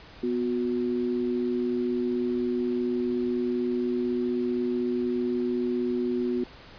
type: tone pair together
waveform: sine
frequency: 247.6 / 363.5 Hz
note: B3 / F#4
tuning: +5 / -31 cents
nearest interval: perfect fifth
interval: 664 cents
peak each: -27 dBFS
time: 0.23-6.44 s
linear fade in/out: 5 ms
effects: pink hiss -48 dBFS RMS until 6.78 s + resampled to 11025 Hz